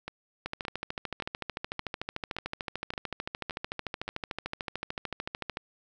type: two click trains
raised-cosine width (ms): 0.3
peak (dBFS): -17 / -20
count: 70 / 8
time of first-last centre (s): 0.46-5.571 / 0.08-4.08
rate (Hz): 13.5 / 1.75
effects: none